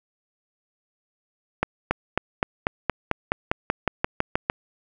accelerating click train, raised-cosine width 0.5 ms, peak -5 dBFS, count 15, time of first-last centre 1.63-4.499 s, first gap 280 ms, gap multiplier 0.95, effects none

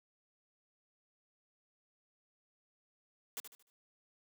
white noise with echo, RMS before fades -41 dBFS, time 3.37-3.4 s, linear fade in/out 0 ms, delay 75 ms, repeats 4, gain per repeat -9 dB, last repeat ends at 3.7 s, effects high-pass 200 Hz 12 dB/octave

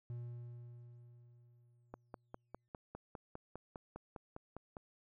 triangle tone with exponential decay, 119.9 Hz, A#2, 49 cents sharp, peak -39 dBFS, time 0.1-2.68 s, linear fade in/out 0 ms, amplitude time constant 560 ms
click train, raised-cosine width 1 ms, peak -32 dBFS, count 15, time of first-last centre 1.94-4.768 s, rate 4.95 Hz
effects none

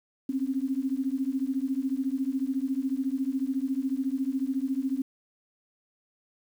sine beating tone pair, 260 / 274 Hz, C4 / C#4, -11 / -20 cents, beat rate 14 Hz, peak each -29 dBFS, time 0.29-5.02 s, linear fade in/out 5 ms, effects 9-bit

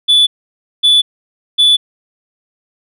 sine tone bursts, 3463 Hz, A7, 28 cents flat, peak -3 dBFS, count 3, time 0.08-1.77 s, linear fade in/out 20 ms, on 190 ms, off 560 ms, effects tanh soft clip ceiling -5 dBFS

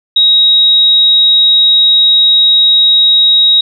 sine tone, 3800 Hz, A#7, 33 cents sharp, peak -4 dBFS, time 0.16-3.61 s, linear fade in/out 5 ms, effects none

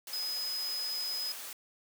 sine tone in noise, 5040 Hz, D#8, 21 cents sharp, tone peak -33 dBFS, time 0.13-1.32 s, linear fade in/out 2 ms, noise white, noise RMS -43 dBFS, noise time 0.07-1.53 s, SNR +7 dB, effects high-pass 400 Hz 12 dB/octave

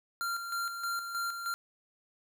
square tone with tremolo, 1383 Hz, F6, 17 cents flat, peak -32 dBFS, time 0.21-1.54 s, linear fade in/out 0 ms, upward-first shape square, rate 3.2 Hz, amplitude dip 50%, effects 10-bit

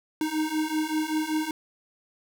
square beating tone pair, 308 / 313.2 Hz, D#4 / D#4, -17 / +11 cents, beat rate 5.2 Hz, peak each -30 / -28 dBFS, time 0.21-1.51 s, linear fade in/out 2 ms, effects none

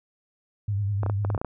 sine tone with vibrato, 101 Hz, G#2, 48 cents flat, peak -23 dBFS, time 0.68-1.37 s, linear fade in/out 5 ms, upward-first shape sine, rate 9.9 Hz, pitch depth 61 cents each way
clicks, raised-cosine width 1 ms, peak -16 dBFS, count 9, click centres 1.033 / 1.063 / 1.098 / 1.249 / 1.302 / 1.348 / 1.378 / 1.415 / 1.447 s
effects none

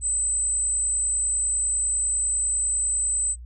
sine tone, 8070 Hz, B8, 36 cents sharp, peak -21 dBFS, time 0.01-3.36 s, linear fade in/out 50 ms, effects noise-tail reverb RT60 0.1 s tail -26 dB re dry + added 60 Hz sine -37 dBFS peak until 3.45 s

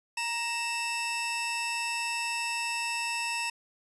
sawtooth tone pair together, 936.2 / 2648 Hz, A#5 / E7, +7 / +7 cents, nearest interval octave + tritone, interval 1800 cents, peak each -30 / -28 dBFS, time 0.17-3.5 s, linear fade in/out 5 ms, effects resampled to 24000 Hz

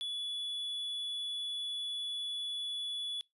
triangle tone, 3421 Hz, A7, 49 cents flat, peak -34 dBFS, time 0.01-3.21 s, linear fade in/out 0 ms, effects noise-tail reverb RT60 0.2 s tail -24 dB re dry + resampled to 32000 Hz

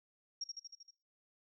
sine tone with echo, 5588 Hz, F8, in tune, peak -37 dBFS, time 0.41-0.44 s, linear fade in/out 5 ms, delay 78 ms, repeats 6, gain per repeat -3 dB, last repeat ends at 0.908 s, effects noise-tail reverb RT60 0.3 s tail -19 dB re dry

